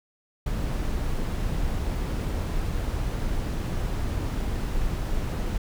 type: noise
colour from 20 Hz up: brown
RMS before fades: -27 dBFS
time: 0.46-5.58 s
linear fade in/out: 5 ms
effects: none